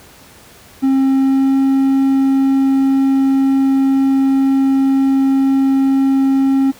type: tone with pitch glide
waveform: triangle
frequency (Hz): 267.9 to 269.8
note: C4 to C#4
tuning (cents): +41 to -47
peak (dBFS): -8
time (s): 0.82-6.72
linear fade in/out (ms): 20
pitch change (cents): +12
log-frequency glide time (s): 1.16-1.6
effects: pink hiss -42 dBFS RMS until 6.79 s + high-pass 60 Hz 12 dB/octave